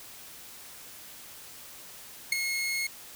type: tone with ADSR envelope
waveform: sawtooth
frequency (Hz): 2165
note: C#7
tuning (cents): -41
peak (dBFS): -16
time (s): 2.32-2.87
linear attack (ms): 5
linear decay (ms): 9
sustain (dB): -9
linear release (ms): 5
effects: white hiss -47 dBFS RMS until 3.15 s